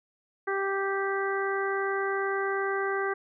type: harmonic tone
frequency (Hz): 391.8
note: G4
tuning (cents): -1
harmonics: 1 / 2 / 3 / 4 / 5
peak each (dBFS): -29 / -35 / -34 / -33 / -37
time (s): 0.47-3.14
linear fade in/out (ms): 10
effects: none